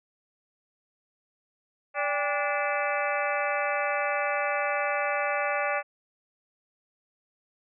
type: harmonic tone with a mistuned harmonic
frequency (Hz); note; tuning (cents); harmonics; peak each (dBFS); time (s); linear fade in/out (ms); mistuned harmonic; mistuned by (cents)
290.7; D4; -18; 2 / 3 / 4 / 5 / 6 / 7 / 8 / 9; -30 / -32 / -33 / -34 / -35 / -35 / -36 / -37; 1.94-5.83; 50; 3; -140
effects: none